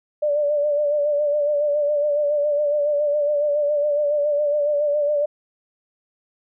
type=tone with vibrato; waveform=sine; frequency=587.3 Hz; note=D5; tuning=in tune; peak=-17 dBFS; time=0.22-5.26 s; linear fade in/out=10 ms; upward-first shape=sine; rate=7.2 Hz; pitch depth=43 cents each way; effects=none